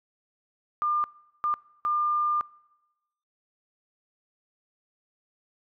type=tone bursts at uneven times; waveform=sine; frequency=1200 Hz; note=D6; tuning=37 cents sharp; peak=-23 dBFS; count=3; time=0.82-1.04 / 1.44-1.54 / 1.85-2.41 s; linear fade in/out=0 ms; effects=noise-tail reverb RT60 1.0 s tail -23 dB re dry